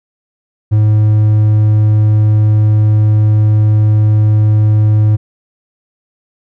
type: tone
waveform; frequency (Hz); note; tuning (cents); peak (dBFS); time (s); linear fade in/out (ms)
triangle; 106.8; G#2; +49; -4; 0.71-5.17; 20
effects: none